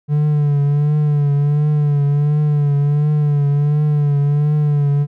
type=tone with vibrato; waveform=triangle; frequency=146.4 Hz; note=D3; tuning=5 cents flat; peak=-10 dBFS; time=0.08-5.07 s; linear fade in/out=50 ms; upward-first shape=triangle; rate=1.4 Hz; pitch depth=54 cents each way; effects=none